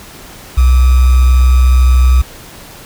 sine tone with sample-and-hold, 63.3 Hz, B1, 43 cents sharp, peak -4 dBFS, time 0.57-2.22 s, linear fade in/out 10 ms, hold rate 1225 Hz, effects pink hiss -34 dBFS RMS until 2.85 s

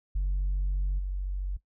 sine tone with level steps, 47.05 Hz, F#1, 30 cents sharp, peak -23 / -28 dBFS, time 0.15-1.57 s, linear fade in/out 10 ms, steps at 0.98 s, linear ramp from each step 20 ms, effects noise-tail reverb RT60 0.1 s tail -17 dB re dry + tanh soft clip ceiling -23 dBFS

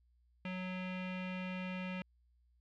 square tone with low-pass filter, 184.3 Hz, F#3, 7 cents flat, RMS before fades -41 dBFS, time 0.45-2.02 s, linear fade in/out 2 ms, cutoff 2600 Hz, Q 4.5, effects added 60 Hz sine -68 dBFS peak until 2.6 s

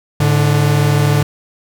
45% pulse tone pair together, 106.89 / 146.83 Hz, A2 / D3, -50 / 0 cents, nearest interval perfect fourth, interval 550 cents, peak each -15 / -12 dBFS, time 0.2-1.23 s, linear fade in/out 5 ms, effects none

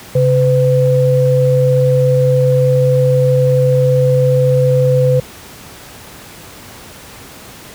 sine tone pair together, 135 / 505 Hz, C#3 / B4, -45 / +39 cents, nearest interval octave + major seventh, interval 2284 cents, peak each -11 dBFS, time 0.15-5.2 s, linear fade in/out 5 ms, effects pink hiss -35 dBFS RMS until 7.74 s + high-pass 60 Hz 12 dB/octave

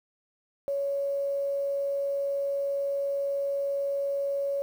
sine tone, 559 Hz, C#5, 14 cents sharp, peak -26 dBFS, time 0.68-4.62 s, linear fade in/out 0 ms, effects 9-bit

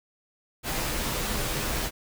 pink noise with comb filter, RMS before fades -29 dBFS, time 0.63-1.91 s, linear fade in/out 50 ms, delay 11 ms, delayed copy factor -0.55, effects none

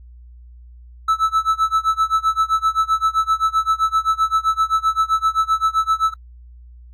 triangle tone with tremolo, 1310 Hz, E6, 11 cents flat, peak -10 dBFS, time 1.08-6.14 s, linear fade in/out 5 ms, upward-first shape sine, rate 7.7 Hz, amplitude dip 95%, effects added 60 Hz sine -39 dBFS peak until 6.93 s + AAC 64 kbps

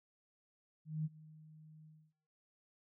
sine tone with ADSR envelope, 155.56 Hz, D#3, in tune, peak -33 dBFS, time 0.85-2.13 s, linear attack 200 ms, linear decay 33 ms, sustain -22 dB, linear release 280 ms, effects noise-tail reverb RT60 0.9 s tail -25 dB re dry

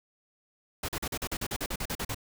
pink noise bursts, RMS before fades -33 dBFS, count 14, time 0.83-2.146 s, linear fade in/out 5 ms, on 55 ms, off 42 ms, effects none

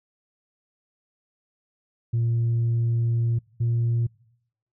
sine tone pair in turn, 116.54 / 117.22 Hz, A#2 / A#2, 0 / +10 cents, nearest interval unison, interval 10 cents, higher second, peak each -18 dBFS, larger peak neither, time 2.13-3.39 / 3.6-4.07 s, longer first, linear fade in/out 10 ms, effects noise-tail reverb RT60 0.8 s tail -26 dB re dry + tanh soft clip ceiling -18 dBFS

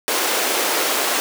pink high-pass noise, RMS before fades -20 dBFS, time 0.08-1.2 s, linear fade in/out 0 ms, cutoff 340 Hz, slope 24 dB/octave, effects none

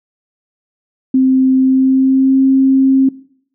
sine tone with pitch glide, 261.6 to 266.8 Hz, C4 to C4, 0 to +34 cents, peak -7 dBFS, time 1.14-3.09 s, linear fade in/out 5 ms, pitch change +34 cents, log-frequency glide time 1.57-2.4 s, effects noise-tail reverb RT60 0.6 s tail -20 dB re dry

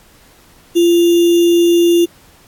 sine tone with sample-and-hold, 343.2 Hz, F4, 30 cents flat, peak -7 dBFS, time 0.75-2.06 s, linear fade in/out 20 ms, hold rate 3150 Hz, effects pink hiss -47 dBFS RMS until 2.47 s + AAC 64 kbps

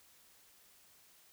silence, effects white hiss -64 dBFS RMS until 1.32 s

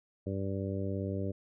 harmonic tone, 97.5 Hz, G2, 9 cents flat, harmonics 1 / 2 / 3 / 4 / 5 / 6, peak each -35 / -38 / -40 / -41 / -42 / -43 dBFS, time 0.26-1.32 s, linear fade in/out 10 ms, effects none

